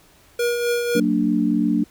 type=tone with tremolo; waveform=square; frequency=477.9 Hz; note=A#4; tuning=43 cents sharp; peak=-18 dBFS; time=0.39-1 s; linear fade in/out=5 ms; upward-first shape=triangle; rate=3.9 Hz; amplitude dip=45%
type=chord; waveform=sine; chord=Gb augmented; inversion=none; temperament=equal with one note detuned; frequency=185 / 228.5 / 293.7 Hz; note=Gb3 / Bb3 / D4; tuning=0 / -34 / 0 cents; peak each=-23 / -20 / -20 dBFS; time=0.95-1.84 s; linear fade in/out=5 ms
effects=pink hiss -53 dBFS RMS until 1.9 s